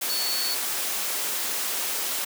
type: tone in noise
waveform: sine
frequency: 4435 Hz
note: C#8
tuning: in tune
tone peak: -27 dBFS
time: 0.09-0.55 s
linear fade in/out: 10 ms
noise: white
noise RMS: -28 dBFS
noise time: 0.01-2.25 s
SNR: -2 dB
effects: high-pass 300 Hz 12 dB/octave